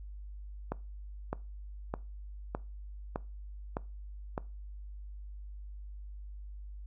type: click train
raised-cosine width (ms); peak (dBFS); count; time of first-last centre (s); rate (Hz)
1; -19; 7; 0.72-4.379; 1.64
effects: noise-tail reverb RT60 0.3 s tail -21 dB re dry + added 50 Hz sine -42 dBFS peak until 6.86 s